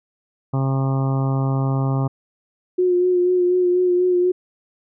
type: harmonic tone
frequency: 134.6 Hz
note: C3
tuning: 49 cents sharp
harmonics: 1 / 2 / 3 / 4 / 5 / 6 / 7 / 8 / 9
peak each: -18 / -26 / -32 / -34 / -34 / -34 / -37 / -36 / -36 dBFS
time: 0.53-2.08 s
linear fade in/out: 10 ms
type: tone with vibrato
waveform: sine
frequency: 360 Hz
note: F#4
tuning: 47 cents flat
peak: -14 dBFS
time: 2.78-4.32 s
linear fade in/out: 10 ms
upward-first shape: sine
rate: 4.1 Hz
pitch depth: 25 cents each way
effects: none